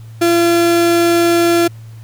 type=tone; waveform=35% pulse; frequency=341.1 Hz; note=F4; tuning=41 cents flat; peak=-8 dBFS; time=0.21-1.68 s; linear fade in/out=10 ms; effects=added 112 Hz sine -31 dBFS peak until 2.03 s + pink hiss -49 dBFS RMS until 2.03 s